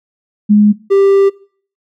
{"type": "tone pair in turn", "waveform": ["sine", "triangle"], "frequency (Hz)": [208.6, 393.8], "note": ["G#3", "G4"], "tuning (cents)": [8, 8], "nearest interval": "major seventh", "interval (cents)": 1100, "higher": "second", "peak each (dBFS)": -4, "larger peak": "neither", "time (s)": [[0.49, 0.73], [0.9, 1.3]], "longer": "second", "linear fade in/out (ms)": 20, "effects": ["noise-tail reverb RT60 0.5 s tail -22 dB re dry"]}